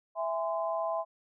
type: chord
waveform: sine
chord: E augmented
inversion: none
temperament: just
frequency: 659.3 / 824.1 / 1030.1 Hz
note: E5 / G#5 / B#5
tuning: 0 / -14 / -27 cents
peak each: -31 / -37 / -35 dBFS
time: 0.15-1.05 s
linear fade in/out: 50 ms
effects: none